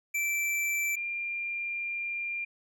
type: tone pair in turn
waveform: square / sine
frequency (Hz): 2335 / 2391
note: D7 / D7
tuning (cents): -11 / +30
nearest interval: unison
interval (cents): 41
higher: second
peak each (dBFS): -28 / -31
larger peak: first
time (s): 0.14-0.96 / 0.96-2.45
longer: second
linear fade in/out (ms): 10
effects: none